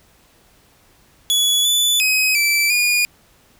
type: tone with pitch steps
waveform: sawtooth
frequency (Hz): 3398 / 3479 / 2529 / 2326 / 2439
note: G#7 / A7 / D#7 / D7 / D#7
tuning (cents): +39 / -20 / +28 / -17 / -35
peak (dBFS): -11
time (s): 1.3-3.05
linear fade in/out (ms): 0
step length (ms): 350
effects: pink hiss -54 dBFS RMS until 3.59 s